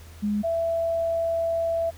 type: tone pair in turn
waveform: sine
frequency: 207.7 / 664.6 Hz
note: G#3 / E5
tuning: 0 / +14 cents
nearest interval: octave + minor sixth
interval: 2014 cents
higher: second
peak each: -22 dBFS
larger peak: neither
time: 0.22-0.43 / 0.43-1.91 s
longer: second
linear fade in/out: 20 ms
effects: added 81 Hz sine -43 dBFS peak until 1.97 s + pink hiss -51 dBFS RMS until 1.97 s